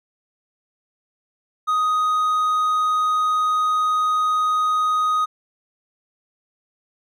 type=tone; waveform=triangle; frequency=1249 Hz; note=D#6; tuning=6 cents sharp; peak=-15 dBFS; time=1.67-5.26 s; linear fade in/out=20 ms; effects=none